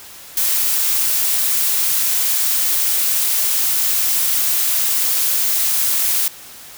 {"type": "noise", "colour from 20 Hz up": "blue", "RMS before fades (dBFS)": -17, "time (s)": [0.37, 6.28], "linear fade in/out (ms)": 2, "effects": ["white hiss -38 dBFS RMS until 6.77 s"]}